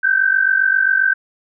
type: tone pair together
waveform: sine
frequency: 1529 / 1576.5 Hz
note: G6 / G6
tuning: -44 / +9 cents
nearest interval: minor second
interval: 53 cents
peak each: -15 dBFS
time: 0.03-1.14 s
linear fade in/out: 10 ms
effects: none